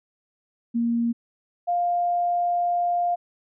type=tone pair in turn; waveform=sine; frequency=234.1 / 701.5 Hz; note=A#3 / F5; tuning=+8 / +8 cents; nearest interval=octave + perfect fifth; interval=1900 cents; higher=second; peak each=-20 dBFS; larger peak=neither; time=0.74-1.13 / 1.67-3.16 s; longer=second; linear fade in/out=20 ms; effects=none